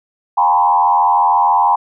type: tone with frequency modulation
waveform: sine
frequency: 902 Hz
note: A5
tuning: 43 cents sharp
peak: -9 dBFS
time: 0.37-1.76 s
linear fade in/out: 10 ms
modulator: 86.2 Hz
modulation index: 1.5
effects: none